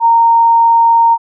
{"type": "tone", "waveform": "sine", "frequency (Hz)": 924, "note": "A#5", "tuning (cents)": -16, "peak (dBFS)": -5, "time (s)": [0, 1.18], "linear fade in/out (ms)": 50, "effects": []}